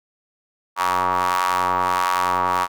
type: ring-modulated tone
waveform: sawtooth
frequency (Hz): 90.5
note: F#2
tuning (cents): -38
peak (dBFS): -11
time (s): 0.76-2.68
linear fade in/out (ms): 50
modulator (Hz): 1040
effects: none